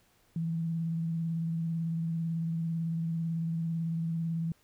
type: tone with vibrato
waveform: sine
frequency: 164.81 Hz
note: E3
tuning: in tune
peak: -29 dBFS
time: 0.36-4.52 s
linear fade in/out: 2 ms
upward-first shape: square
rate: 18 Hz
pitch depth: 20 cents each way
effects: pink hiss -67 dBFS RMS until 4.63 s